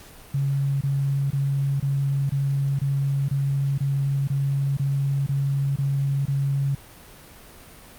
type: tone bursts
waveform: sine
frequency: 138.59 Hz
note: C#3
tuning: in tune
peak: -20 dBFS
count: 13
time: 0.34-6.75 s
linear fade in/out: 5 ms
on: 470 ms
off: 25 ms
effects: pink hiss -46 dBFS RMS until 7.98 s + Opus 48 kbps